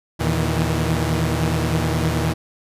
sawtooth tone cluster, 80.4 / 117.7 / 154.7 / 164.3 Hz, E2 / A#2 / D#3 / E3, -43 / +17 / -10 / -5 cents, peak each -20 dBFS, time 0.19-2.34 s, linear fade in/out 20 ms, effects resampled to 32000 Hz

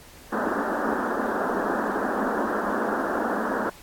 pink band-pass noise, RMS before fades -26 dBFS, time 0.32-3.7 s, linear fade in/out 10 ms, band 200 to 1700 Hz, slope 96 dB/octave, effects pink hiss -48 dBFS RMS until 3.82 s + AAC 64 kbps

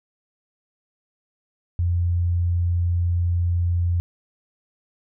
sine tone, 87 Hz, F2, 6 cents flat, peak -18 dBFS, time 1.79-4 s, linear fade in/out 0 ms, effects none

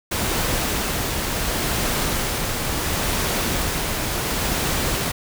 pink noise with tremolo, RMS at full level -22 dBFS, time 0.11-5.12 s, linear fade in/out 10 ms, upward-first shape sine, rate 0.71 Hz, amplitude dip 25%, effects none

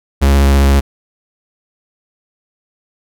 45% pulse tone with vibrato, 69.3 Hz, C#2, in tune, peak -7 dBFS, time 0.21-0.81 s, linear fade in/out 20 ms, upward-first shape triangle, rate 15 Hz, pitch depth 29 cents each way, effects none

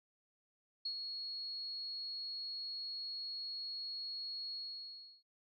sine tone with ADSR envelope, 4325 Hz, C#8, 43 cents flat, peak -35 dBFS, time 0.85-5.23 s, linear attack 7 ms, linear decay 79 ms, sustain -5 dB, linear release 690 ms, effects MP3 96 kbps

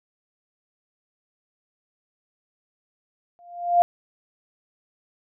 sine tone with exponential growth, 698.5 Hz, F5, in tune, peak -10 dBFS, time 3.39-3.82 s, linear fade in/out 0 ms, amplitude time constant 92 ms, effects none

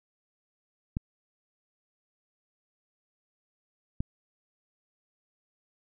clicks, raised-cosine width 5 ms, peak -17 dBFS, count 2, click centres 0.969 / 4.005 s, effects none

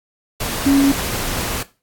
sine tone in noise, 277.2 Hz, C#4, in tune, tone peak -10 dBFS, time 0.66-0.92 s, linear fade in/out 5 ms, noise pink, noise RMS -23 dBFS, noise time 0.4-1.63 s, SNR +10 dB, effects noise-tail reverb RT60 0.3 s tail -17 dB re dry + AAC 64 kbps

